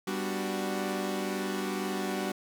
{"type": "chord", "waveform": "sawtooth", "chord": "G major seventh", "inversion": "none", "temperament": "equal", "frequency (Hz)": [196, 246.9, 293.7, 370], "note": ["G3", "B3", "D4", "F#4"], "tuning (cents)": [0, 0, 0, 0], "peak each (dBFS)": [-30, -36, -34, -31], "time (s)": [0.07, 2.32], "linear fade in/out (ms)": 5, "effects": []}